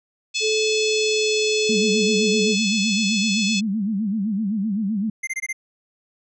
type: harmonic tone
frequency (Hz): 861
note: A5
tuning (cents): -38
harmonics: 3 / 4 / 5 / 6 / 7 / 8 / 9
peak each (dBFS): -25 / -27 / -29 / -31 / -32 / -33 / -34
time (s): 0.34-3.61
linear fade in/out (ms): 20
type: tone with pitch glide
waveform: sine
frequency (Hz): 433 to 428.3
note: A4 to A4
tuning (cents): -28 to -47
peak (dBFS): -20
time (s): 0.4-2.56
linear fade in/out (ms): 50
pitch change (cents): -19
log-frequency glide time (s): 0.57-1.37
type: tone with vibrato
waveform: sine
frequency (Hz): 207.7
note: G#3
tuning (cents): 0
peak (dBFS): -20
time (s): 1.69-5.1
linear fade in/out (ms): 5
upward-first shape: sine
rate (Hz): 7.8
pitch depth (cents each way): 150
type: tone bursts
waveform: square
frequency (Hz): 2093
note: C7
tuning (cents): 0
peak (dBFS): -24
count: 5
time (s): 5.23-5.529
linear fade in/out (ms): 10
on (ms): 43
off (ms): 21
effects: resampled to 24000 Hz